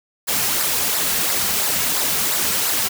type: noise with flanger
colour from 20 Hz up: white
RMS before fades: -20 dBFS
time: 0.27-2.89 s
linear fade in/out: 20 ms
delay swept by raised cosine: 0.31 to 3.41 ms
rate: 2.9 Hz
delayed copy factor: -0.55
effects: none